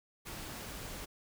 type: noise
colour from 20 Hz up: pink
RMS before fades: -44 dBFS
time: 0.25-1.06 s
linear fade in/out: 20 ms
effects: none